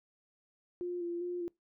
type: tone with vibrato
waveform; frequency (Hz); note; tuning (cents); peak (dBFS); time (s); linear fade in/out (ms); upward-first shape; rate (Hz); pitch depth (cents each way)
sine; 349.2; F4; 0; -34; 0.81-1.48; 0; square; 2.5; 23
effects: noise-tail reverb RT60 0.2 s tail -25 dB re dry